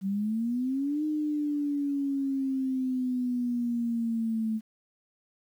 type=exponential two-way sweep; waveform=sine; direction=up then down; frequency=189.6 to 306.9 to 218.1 Hz; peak=-26 dBFS; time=0.01-4.61 s; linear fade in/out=50 ms; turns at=1.04 s; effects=10-bit